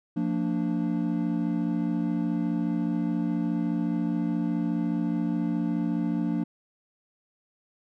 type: chord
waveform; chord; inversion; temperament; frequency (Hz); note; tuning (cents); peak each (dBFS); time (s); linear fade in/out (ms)
triangle; Bb major; second; equal with one note detuned; 174.61 / 228.8 / 293.7; F3 / Bb3 / D4; 0 / -32 / 0; -27; 0.16-6.44; 10
effects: none